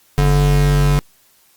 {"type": "tone pair together", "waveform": "square", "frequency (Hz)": [48.22, 144.5], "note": ["G1", "D3"], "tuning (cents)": [-28, -28], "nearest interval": "octave + perfect fifth", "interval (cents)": 1900, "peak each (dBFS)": [-15, -16], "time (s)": [0.18, 0.99], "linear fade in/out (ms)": 0, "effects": ["white hiss -54 dBFS RMS until 1.56 s", "Opus 48 kbps"]}